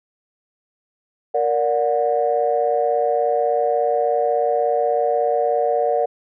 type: chord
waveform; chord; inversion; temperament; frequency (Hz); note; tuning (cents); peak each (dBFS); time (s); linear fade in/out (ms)
sine; Bb augmented; none; just; 466.2 / 582.7 / 728.4; Bb4 / D5 / F#5; 0 / -14 / -27; -20; 1.34-6.06; 10
effects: tanh soft clip ceiling -7 dBFS